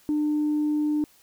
sine tone, 300 Hz, D4, 37 cents sharp, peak -20 dBFS, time 0.09-1.04 s, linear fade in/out 0 ms, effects tanh soft clip ceiling -18 dBFS + white hiss -58 dBFS RMS until 1.22 s

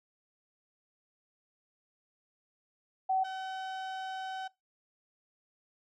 sine / 35% pulse tone pair in turn, 759 / 759 Hz, F#5 / F#5, +44 / +44 cents, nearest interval unison, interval 0 cents, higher neither, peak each -26 / -35 dBFS, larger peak first, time 3.09-3.24 / 3.24-4.48 s, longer second, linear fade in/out 10 ms, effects noise-tail reverb RT60 0.2 s tail -21 dB re dry + low-pass 4000 Hz 12 dB/octave

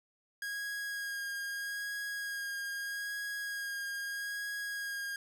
45% pulse tone with vibrato, 1637 Hz, G#6, 25 cents flat, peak -36 dBFS, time 0.42-5.16 s, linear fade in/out 2 ms, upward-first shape sine, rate 0.79 Hz, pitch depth 17 cents each way, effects none

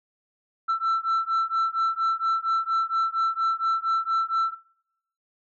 sine beating tone pair, 1333 / 1337.3 Hz, E6 / E6, +19 / +24 cents, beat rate 4.3 Hz, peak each -23 dBFS, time 0.68-4.55 s, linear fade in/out 20 ms, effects noise-tail reverb RT60 0.8 s tail -23 dB re dry + tanh soft clip ceiling -19 dBFS

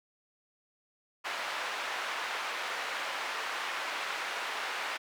white band-pass noise, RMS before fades -36 dBFS, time 1.24-4.98 s, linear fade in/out 20 ms, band 700 to 2100 Hz, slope 12 dB/octave, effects none

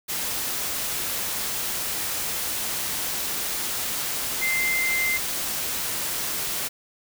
sine tone in noise, 2084 Hz, C7, 7 cents flat, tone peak -22 dBFS, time 4.41-5.18 s, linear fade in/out 20 ms, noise white, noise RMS -28 dBFS, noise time 0.08-6.69 s, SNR +3 dB, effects none

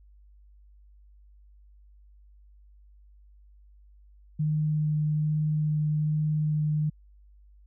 sine tone with vibrato, 152.4 Hz, D#3, 36 cents flat, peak -23 dBFS, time 4.39-6.9 s, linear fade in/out 10 ms, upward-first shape sine, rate 1.2 Hz, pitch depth 8 cents each way, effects added 50 Hz sine -52 dBFS peak until 7.66 s

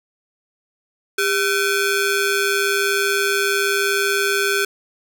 sawtooth ring-modulated tone, 961 Hz, B5, 48 cents flat, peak -10 dBFS, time 1.18-4.65 s, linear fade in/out 5 ms, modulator 561 Hz, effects none

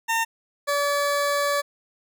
20% pulse tone pair in turn, 910 / 573.3 Hz, A#5 / D5, -42 / -42 cents, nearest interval minor sixth, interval 800 cents, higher first, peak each -16 dBFS, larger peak neither, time 0.08-0.25 / 0.67-1.62 s, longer second, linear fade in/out 20 ms, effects none

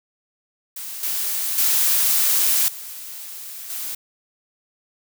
blue noise with level steps, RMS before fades -32 / -24 / -18 / -35 / -29 dBFS, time 0.76-3.95 s, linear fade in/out 5 ms, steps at 1.03 / 1.58 / 2.68 / 3.7 s, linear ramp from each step 2 ms, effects none

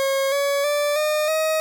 40% pulse tone with pitch steps, 543 / 563.8 / 585.3 / 607.7 / 631 Hz, C#5 / C#5 / D5 / D#5 / D#5, -36 / +29 / -6 / -41 / +24 cents, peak -18 dBFS, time 0-1.6 s, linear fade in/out 0 ms, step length 320 ms, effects none

